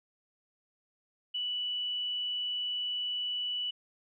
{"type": "tone", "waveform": "sine", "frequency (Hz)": 2960, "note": "F#7", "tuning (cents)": 0, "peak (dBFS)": -31, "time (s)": [1.34, 3.71], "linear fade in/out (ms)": 10, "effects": []}